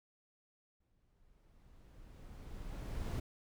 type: noise with exponential growth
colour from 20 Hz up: brown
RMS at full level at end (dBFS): -36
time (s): 0.8-3.2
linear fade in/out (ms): 5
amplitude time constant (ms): 520
effects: none